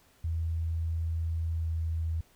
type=tone with pitch glide; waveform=sine; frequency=82 to 81.34 Hz; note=E2 to E2; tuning=-9 to -23 cents; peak=-28 dBFS; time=0.24-2.21 s; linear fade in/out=5 ms; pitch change=-14 cents; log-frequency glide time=1.57-1.68 s; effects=pink hiss -63 dBFS RMS until 2.35 s